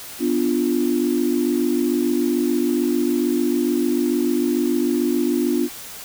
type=chord; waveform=sine; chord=B diminished; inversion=none; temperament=equal; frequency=246.9 / 293.7 / 349.2 Hz; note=B3 / D4 / F4; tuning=0 / 0 / 0 cents; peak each=-21 dBFS; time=0.19-5.69 s; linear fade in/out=50 ms; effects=tanh soft clip ceiling -7 dBFS + white hiss -36 dBFS RMS until 6.04 s